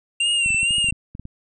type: tone with vibrato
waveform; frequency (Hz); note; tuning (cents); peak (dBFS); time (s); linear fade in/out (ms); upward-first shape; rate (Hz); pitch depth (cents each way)
square; 2760; F7; -21; -18; 0.2-0.91; 5; sine; 2.2; 61
type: clicks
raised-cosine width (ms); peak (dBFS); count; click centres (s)
5; -22; 12; 0.461 / 0.505 / 0.546 / 0.631 / 0.708 / 0.783 / 0.844 / 0.887 / 0.925 / 1.151 / 1.196 / 1.254
effects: resampled to 24000 Hz